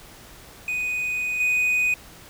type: tone with level steps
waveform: triangle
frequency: 2489 Hz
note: D#7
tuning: in tune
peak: -22 / -17 dBFS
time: 0.68-1.94 s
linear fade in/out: 2 ms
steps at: 1.4 s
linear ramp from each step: 5 ms
effects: pink hiss -46 dBFS RMS until 2.29 s